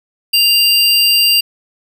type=tone pair together; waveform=square; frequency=2794 / 4725 Hz; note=F7 / D8; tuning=0 / +10 cents; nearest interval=major sixth; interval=910 cents; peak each=-12 dBFS; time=0.33-1.41 s; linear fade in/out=10 ms; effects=none